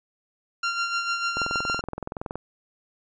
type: tone with tremolo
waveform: sawtooth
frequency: 1383 Hz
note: F6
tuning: 17 cents flat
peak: -19 dBFS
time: 0.63-1.81 s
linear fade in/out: 5 ms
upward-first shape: sine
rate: 6.7 Hz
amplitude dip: 50%
type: click train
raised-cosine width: 1 ms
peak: -17 dBFS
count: 22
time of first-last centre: 1.37-2.356 s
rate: 21.3 Hz
effects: resampled to 16000 Hz